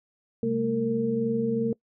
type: tone cluster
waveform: sine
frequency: 132.6 / 202.9 / 225.6 / 457.7 Hz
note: C3 / G#3 / A3 / A#4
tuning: +23 / -40 / +44 / -32 cents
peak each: -35 / -35 / -26 / -26 dBFS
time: 0.43-1.73 s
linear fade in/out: 2 ms
effects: noise-tail reverb RT60 0.1 s tail -23 dB re dry